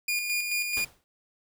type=tone with tremolo; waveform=sawtooth; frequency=2429 Hz; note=D#7; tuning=42 cents flat; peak=-22 dBFS; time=0.08-0.85 s; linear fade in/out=5 ms; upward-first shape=square; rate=4.6 Hz; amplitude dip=40%
type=noise with exponential decay; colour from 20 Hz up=pink; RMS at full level=-36 dBFS; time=0.77-1.04 s; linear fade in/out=0 ms; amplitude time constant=57 ms
effects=none